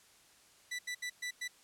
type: tone bursts at uneven times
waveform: sawtooth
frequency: 1975.5 Hz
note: B6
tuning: in tune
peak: -33 dBFS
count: 5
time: 0.71-0.79 / 0.87-0.95 / 1.02-1.1 / 1.22-1.31 / 1.41-1.48 s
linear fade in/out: 10 ms
effects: white hiss -63 dBFS RMS until 1.63 s + low-pass 10000 Hz 12 dB/octave